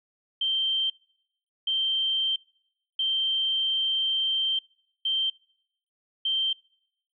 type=tone bursts at uneven times; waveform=sine; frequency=3136 Hz; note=G7; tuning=in tune; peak=-23 dBFS; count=5; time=0.41-0.9 / 1.67-2.36 / 2.99-4.59 / 5.05-5.3 / 6.25-6.53 s; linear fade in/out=5 ms; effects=noise-tail reverb RT60 0.8 s tail -26 dB re dry